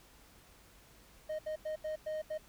triangle tone bursts at uneven times, 620 Hz, D#5, 6 cents flat, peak -33 dBFS, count 6, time 1.29-1.39 / 1.46-1.56 / 1.65-1.76 / 1.84-1.96 / 2.06-2.22 / 2.3-2.38 s, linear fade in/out 10 ms, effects added 50 Hz sine -66 dBFS peak until 2.48 s + pink hiss -61 dBFS RMS until 2.48 s

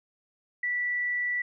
sine tone, 1961 Hz, B6, 13 cents flat, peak -26 dBFS, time 0.63-1.42 s, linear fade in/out 5 ms, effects none

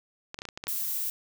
clicks, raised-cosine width 0.2 ms, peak -20 dBFS, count 8, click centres 0.344 / 0.389 / 0.419 / 0.453 / 0.488 / 0.575 / 0.639 / 0.67 s
violet noise, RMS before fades -31 dBFS, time 0.68-1.1 s, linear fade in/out 2 ms
effects none

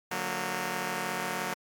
5% pulse chord, D augmented, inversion none, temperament just, 146.83 / 183.54 / 229.4 Hz, D3 / F#3 / A#3, 0 / -14 / -28 cents, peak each -28 / -23 / -24 dBFS, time 0.11-1.54 s, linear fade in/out 5 ms, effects MP3 96 kbps

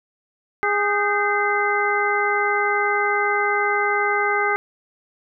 harmonic tone with a mistuned harmonic, 411.2 Hz, G#4, 17 cents flat, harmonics 1 / 2 / 3 / 4 / 5, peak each -24 / -24 / -24 / -24 / -24 dBFS, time 0.63-4.56 s, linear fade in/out 0 ms, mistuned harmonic 4, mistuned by -98 cents, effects none

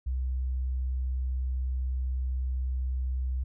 sine tone, 64 Hz, C2, 38 cents flat, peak -27 dBFS, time 0.06-3.44 s, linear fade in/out 10 ms, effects none

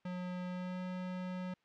square tone with pitch glide, 180.7 to 182.91 Hz, F#3 to F#3, -41 to -20 cents, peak -39 dBFS, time 0.05-1.54 s, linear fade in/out 5 ms, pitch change +21 cents, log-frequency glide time 0.48-0.8 s, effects white hiss -75 dBFS RMS until 1.64 s + low-pass 3000 Hz 12 dB/octave

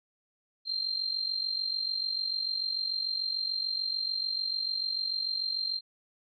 sine tone with amplitude modulation, 4165 Hz, C8, 9 cents flat, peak -26 dBFS, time 0.65-5.81 s, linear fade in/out 50 ms, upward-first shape sine, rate 46.8 Hz, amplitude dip 70%, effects none

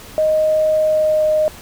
sine tone with pitch glide, 622.3 to 617.3 Hz, D#5 to D#5, 0 to -14 cents, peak -12 dBFS, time 0.18-1.48 s, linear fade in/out 0 ms, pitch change -14 cents, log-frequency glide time 0.75-1.23 s, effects pink hiss -38 dBFS RMS until 1.61 s

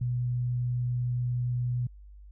sine tone, 122.9 Hz, B2, 8 cents flat, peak -26 dBFS, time 0.01-1.87 s, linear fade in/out 5 ms, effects added 50 Hz sine -46 dBFS peak until 2.31 s

